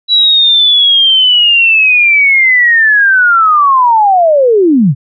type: linear sweep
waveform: sine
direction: down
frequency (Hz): 3939 to 117.1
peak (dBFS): -4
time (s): 0.08-4.95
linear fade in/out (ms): 50
effects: none